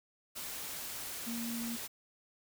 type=tone in noise; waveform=sine; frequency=233.1 Hz; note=A#3; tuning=in tune; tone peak=-37 dBFS; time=1.26-1.77 s; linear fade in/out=20 ms; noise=white; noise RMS=-42 dBFS; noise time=0.35-1.88 s; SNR=+2 dB; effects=none